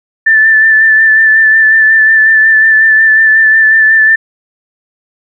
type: tone with vibrato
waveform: sine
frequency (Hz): 1764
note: A6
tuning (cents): +4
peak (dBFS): -3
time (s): 0.26-4.16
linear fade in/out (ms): 10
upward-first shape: sine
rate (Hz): 5.5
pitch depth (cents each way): 23
effects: none